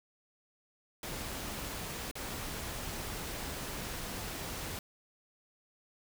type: noise with dropouts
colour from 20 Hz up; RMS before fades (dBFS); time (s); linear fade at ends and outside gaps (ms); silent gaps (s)
pink; -40; 1.03-4.79; 2; 2.113-2.154
effects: none